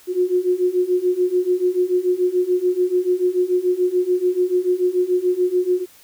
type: beating tone pair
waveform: sine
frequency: 358.1 / 365 Hz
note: F4 / F#4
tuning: +43 / -24 cents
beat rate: 6.9 Hz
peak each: -20 / -18 dBFS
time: 0.07-5.86 s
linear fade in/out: 50 ms
effects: white hiss -49 dBFS RMS until 6.03 s